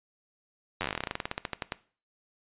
slowing click train, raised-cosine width 0.3 ms, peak -14 dBFS, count 24, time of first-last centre 0.81-1.721 s, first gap 10 ms, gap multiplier 1.11, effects noise-tail reverb RT60 0.4 s tail -18 dB re dry + resampled to 8000 Hz

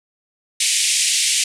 white band-pass noise, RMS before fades -18 dBFS, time 0.6-1.44 s, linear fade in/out 5 ms, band 2100 to 9600 Hz, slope 48 dB/octave, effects none

